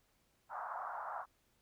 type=band-pass noise; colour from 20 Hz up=pink; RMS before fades=-43 dBFS; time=0.49-1.26 s; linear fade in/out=50 ms; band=690 to 1400 Hz; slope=48 dB/octave; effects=pink hiss -75 dBFS RMS until 1.61 s